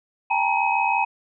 sine tone cluster, 796 / 884 / 950 / 2536 Hz, G5 / A5 / A#5 / D#7, +26 / +8 / +33 / +32 cents, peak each -24 dBFS, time 0.3-1.05 s, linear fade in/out 10 ms, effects none

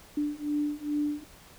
sine beating tone pair, 293.7 / 296.1 Hz, D4 / D4, 0 / +14 cents, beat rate 2.4 Hz, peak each -31 / -30 dBFS, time 0.17-1.24 s, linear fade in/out 5 ms, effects pink hiss -53 dBFS RMS until 1.58 s

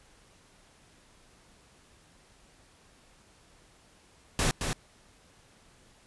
pink noise with echo, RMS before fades -26 dBFS, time 4.39-4.51 s, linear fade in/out 0 ms, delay 220 ms, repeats 1, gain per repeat -5 dB, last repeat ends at 4.73 s, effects pink hiss -60 dBFS RMS until 6.06 s + resampled to 24000 Hz

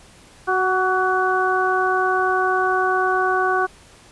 harmonic tone with a mistuned harmonic, 372 Hz, F#4, 9 cents sharp, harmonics 1 / 2 / 3 / 4, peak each -22 / -22 / -22 / -22 dBFS, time 0.47-3.67 s, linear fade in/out 20 ms, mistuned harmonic 3, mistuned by +25 cents, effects pink hiss -48 dBFS RMS until 4.11 s + resampled to 24000 Hz

